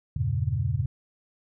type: chord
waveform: sine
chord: E diminished seventh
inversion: none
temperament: equal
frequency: 82.41 / 98 / 116.54 / 138.59 Hz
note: E2 / G2 / Bb2 / Db3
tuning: 0 / 0 / 0 / 0 cents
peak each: -31 / -29 / -28 / -29 dBFS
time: 0.16-0.86 s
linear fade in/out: 5 ms
effects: none